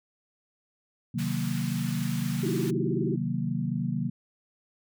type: chord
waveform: sine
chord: C half-diminished seventh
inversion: none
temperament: equal with one note detuned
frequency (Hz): 131.57 / 155.56 / 185 / 233.1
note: C3 / Eb3 / Gb3 / Bb3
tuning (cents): +10 / 0 / 0 / 0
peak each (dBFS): -32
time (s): 1.14-4.1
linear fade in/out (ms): 10
type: high-pass noise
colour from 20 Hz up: pink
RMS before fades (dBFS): -42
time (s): 1.18-2.71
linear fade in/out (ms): 10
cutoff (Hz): 1300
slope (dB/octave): 12
type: tone with vibrato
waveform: sine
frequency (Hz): 349.2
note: F4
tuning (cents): 0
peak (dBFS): -28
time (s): 2.43-3.16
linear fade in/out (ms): 5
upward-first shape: sine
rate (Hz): 19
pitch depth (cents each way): 210
effects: none